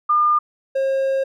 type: tone pair in turn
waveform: sine / triangle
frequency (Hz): 1207 / 537.7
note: D6 / C5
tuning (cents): +47 / +47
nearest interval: octave + major second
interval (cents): 1400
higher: first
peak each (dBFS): -13 / -15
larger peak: first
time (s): 0.09-0.39 / 0.75-1.24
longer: second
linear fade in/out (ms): 10
effects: none